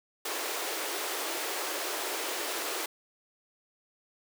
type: high-pass noise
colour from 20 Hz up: pink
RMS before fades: -34 dBFS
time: 0.25-2.86 s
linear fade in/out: 5 ms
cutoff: 330 Hz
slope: 48 dB/octave
effects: none